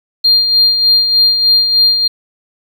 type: tone with tremolo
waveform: sine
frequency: 4200 Hz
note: C8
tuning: 6 cents sharp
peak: -4 dBFS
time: 0.24-2.08 s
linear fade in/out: 10 ms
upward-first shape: sine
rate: 3.3 Hz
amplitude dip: 55%
effects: tanh soft clip ceiling -2 dBFS + 7-bit